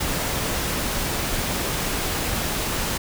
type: noise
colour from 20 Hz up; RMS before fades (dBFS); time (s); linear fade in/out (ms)
pink; -25; 0-2.98; 10
effects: none